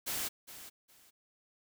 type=noise with echo; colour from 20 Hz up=white; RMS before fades=-36 dBFS; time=0.06-0.29 s; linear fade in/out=20 ms; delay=410 ms; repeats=2; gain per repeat=-13 dB; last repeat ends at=1.11 s; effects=none